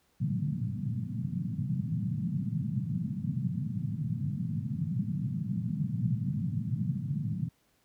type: band-pass noise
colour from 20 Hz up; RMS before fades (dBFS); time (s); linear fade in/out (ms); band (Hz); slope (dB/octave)
pink; -32; 0.2-7.49; 10; 110 to 210; 48
effects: pink hiss -70 dBFS RMS until 7.84 s + high-pass 60 Hz 12 dB/octave